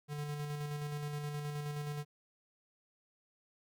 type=tone with tremolo; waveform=square; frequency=147.2 Hz; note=D3; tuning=4 cents sharp; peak=-37 dBFS; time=0.08-2.05 s; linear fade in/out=50 ms; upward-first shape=square; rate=9.5 Hz; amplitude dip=30%; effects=none